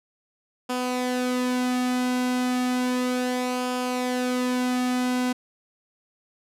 sawtooth tone with flanger, 250.5 Hz, B3, 25 cents sharp, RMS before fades -25 dBFS, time 0.69-5.33 s, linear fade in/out 10 ms, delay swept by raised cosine 0.5 to 2.3 ms, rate 0.33 Hz, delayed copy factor -0.5, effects low-pass 12000 Hz 12 dB/octave

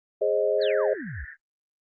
sine chord, Ab major, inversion none, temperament equal with one note detuned, 415.3 / 532.1 / 622.3 Hz, Ab4 / C5 / Eb5, 0 / +29 / 0 cents, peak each -25 dBFS, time 0.21-0.94 s, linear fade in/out 10 ms
pink band-pass noise, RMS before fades -42 dBFS, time 0.58-1.37 s, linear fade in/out 50 ms, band 1600 to 1800 Hz, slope 96 dB/octave
sine exponential sweep, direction down, 4587 to 55.1 Hz, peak -33 dBFS, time 0.61-1.25 s, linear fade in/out 10 ms
effects noise-tail reverb RT60 0.1 s tail -25 dB re dry + Opus 32 kbps

